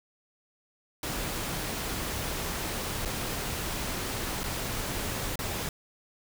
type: noise with dropouts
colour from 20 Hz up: pink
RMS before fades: -33 dBFS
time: 1.03-5.69 s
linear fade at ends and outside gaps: 2 ms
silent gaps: 3.051-3.056 / 4.434-4.439 / 5.357-5.39 s
effects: none

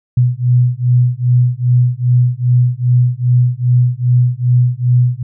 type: beating tone pair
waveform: sine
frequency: 122.4 / 124.9 Hz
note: B2 / B2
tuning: -15 / +20 cents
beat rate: 2.5 Hz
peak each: -12 dBFS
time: 0.17-5.23 s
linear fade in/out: 5 ms
effects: none

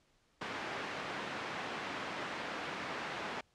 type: band-pass noise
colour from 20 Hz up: white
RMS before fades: -41 dBFS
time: 0.41-3.41 s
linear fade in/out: 5 ms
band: 150 to 1900 Hz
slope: 12 dB/octave
effects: pink hiss -72 dBFS RMS until 3.54 s + low-pass 7000 Hz 12 dB/octave

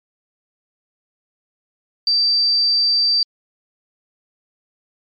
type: tone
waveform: sine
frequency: 4666 Hz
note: D8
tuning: 12 cents flat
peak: -13 dBFS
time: 2.07-3.23 s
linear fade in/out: 2 ms
effects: MP3 64 kbps

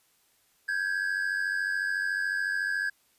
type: tone pair together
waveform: triangle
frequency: 1579.1 / 1673 Hz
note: G6 / G#6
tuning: +12 / +12 cents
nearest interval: minor second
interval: 100 cents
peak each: -28 dBFS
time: 0.68-2.9 s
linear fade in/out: 10 ms
effects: white hiss -67 dBFS RMS until 3.18 s + resampled to 32000 Hz

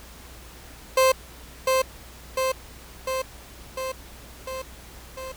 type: tone with echo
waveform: 30% pulse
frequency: 523 Hz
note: C5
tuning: 1 cent flat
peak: -13 dBFS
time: 0.97-1.12 s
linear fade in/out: 5 ms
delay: 700 ms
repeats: 6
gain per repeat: -3 dB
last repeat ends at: 5.32 s
effects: added 60 Hz sine -46 dBFS peak until 5.36 s + pink hiss -46 dBFS RMS until 5.36 s

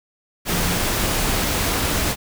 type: tone in noise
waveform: sine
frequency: 174.61 Hz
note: F3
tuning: in tune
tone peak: -25 dBFS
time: 0.49-0.81 s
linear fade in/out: 50 ms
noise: pink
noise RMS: -21 dBFS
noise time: 0.45-2.16 s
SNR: -7 dB
effects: none

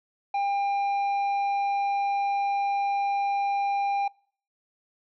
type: tone with tanh clipping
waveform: triangle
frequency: 800 Hz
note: G5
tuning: 35 cents sharp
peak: -25 dBFS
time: 0.34-4.08 s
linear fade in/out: 5 ms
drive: 11 dB
effects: noise-tail reverb RT60 0.5 s tail -25 dB re dry

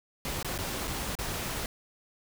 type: noise with dropouts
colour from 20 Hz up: pink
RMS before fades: -34 dBFS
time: 0.25-1.66 s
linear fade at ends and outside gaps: 1 ms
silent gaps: 0.428-0.446 / 0.579-0.587 / 0.874-0.878 / 1.153-1.188 s
effects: none

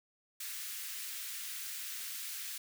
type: high-pass noise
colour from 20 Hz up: white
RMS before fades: -42 dBFS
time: 0.4-2.58 s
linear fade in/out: 5 ms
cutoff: 1500 Hz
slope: 24 dB/octave
effects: none

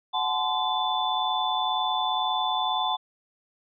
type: tone cluster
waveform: sine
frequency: 740 / 862 / 1032 / 3505 Hz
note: F#5 / A5 / C6 / A7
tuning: 0 / -36 / -24 / -7 cents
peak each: -29 dBFS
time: 0.13-2.97 s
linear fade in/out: 20 ms
effects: none

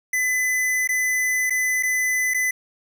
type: tone with dropouts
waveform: square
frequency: 2011 Hz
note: B6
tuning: 31 cents sharp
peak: -20 dBFS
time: 0.13-2.51 s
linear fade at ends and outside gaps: 5 ms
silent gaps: 0.875-0.889 / 1.498-1.505 / 1.827-1.832 / 2.338-2.344 s
effects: none

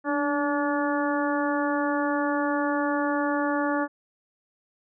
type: harmonic tone with a mistuned harmonic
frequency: 287.6 Hz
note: D4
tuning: 36 cents flat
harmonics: 1 / 2 / 3 / 4 / 5 / 6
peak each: -26 / -29 / -31 / -32 / -33 / -34 dBFS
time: 0.04-3.88 s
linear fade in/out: 50 ms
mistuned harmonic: 1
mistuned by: +34 cents
effects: none

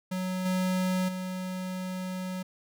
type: tone with level steps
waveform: square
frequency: 184.9 Hz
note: F#3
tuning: 1 cent flat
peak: -30 / -26 / -33 dBFS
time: 0.11-2.43 s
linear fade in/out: 10 ms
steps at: 0.45 / 1.08 s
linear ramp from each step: 10 ms
effects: none

